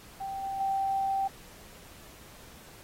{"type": "tone with level steps", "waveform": "sine", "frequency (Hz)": 780, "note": "G5", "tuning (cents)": -9, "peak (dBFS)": [-33, -31, -26], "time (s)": [0.2, 1.28], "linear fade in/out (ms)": 10, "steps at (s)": [0.43, 0.6], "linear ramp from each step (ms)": 5, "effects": ["pink hiss -52 dBFS RMS until 2.83 s", "AAC 48 kbps"]}